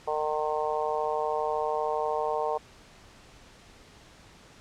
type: harmonic tone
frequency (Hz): 152.7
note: D#3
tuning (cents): -32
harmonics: 3 / 4 / 5 / 6 / 7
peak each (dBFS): -31 / -32 / -32 / -33 / -36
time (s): 0.07-2.58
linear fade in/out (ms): 10
effects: pink hiss -53 dBFS RMS until 4.6 s + low-pass 7000 Hz 12 dB/octave